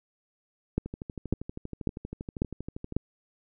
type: two click trains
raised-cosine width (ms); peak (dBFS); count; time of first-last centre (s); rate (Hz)
3; -23 / -12; 27 / 5; 0.86-2.923 / 0.78-2.966; 12.6 / 1.83
effects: none